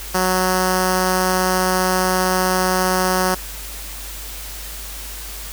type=tone with notch filter; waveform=5% pulse; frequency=184.8 Hz; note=F#3; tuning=2 cents flat; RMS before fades=-18 dBFS; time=0.14-3.35 s; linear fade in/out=10 ms; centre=2300 Hz; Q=1.2; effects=added 50 Hz sine -33 dBFS peak until 5.52 s + white hiss -33 dBFS RMS until 5.52 s